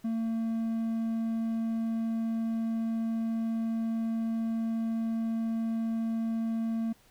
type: tone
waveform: triangle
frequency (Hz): 226.2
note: A3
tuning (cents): +48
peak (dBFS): -26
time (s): 0.04-6.93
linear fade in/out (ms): 10
effects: pink hiss -62 dBFS RMS until 7.1 s